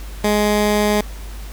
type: tone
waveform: 15% pulse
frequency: 209 Hz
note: G#3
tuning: 11 cents sharp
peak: -8 dBFS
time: 0.24-1.01 s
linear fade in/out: 2 ms
effects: added 50 Hz sine -29 dBFS peak until 1.52 s + pink hiss -40 dBFS RMS until 1.52 s